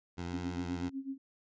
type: tone with vibrato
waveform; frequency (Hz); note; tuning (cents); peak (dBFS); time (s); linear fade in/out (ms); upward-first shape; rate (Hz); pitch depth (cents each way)
15% pulse; 87.31; F2; 0; -31; 0.17-0.9; 20; triangle; 9.3; 35
type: tone with tremolo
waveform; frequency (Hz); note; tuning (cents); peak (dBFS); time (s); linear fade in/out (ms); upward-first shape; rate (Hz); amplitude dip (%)
sine; 269.8; C#4; -47; -34; 0.33-1.18; 10; sine; 8.1; 85
effects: resampled to 16000 Hz